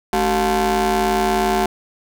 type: ring-modulated tone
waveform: 25% pulse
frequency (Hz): 165.8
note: E3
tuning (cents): +10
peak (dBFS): -9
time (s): 0.13-1.66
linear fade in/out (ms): 2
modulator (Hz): 546
effects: none